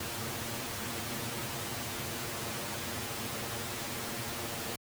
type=noise with comb filter; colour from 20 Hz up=pink; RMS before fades=-37 dBFS; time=0-4.76 s; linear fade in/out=5 ms; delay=8.6 ms; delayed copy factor=+0.75; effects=high-pass 80 Hz 12 dB/octave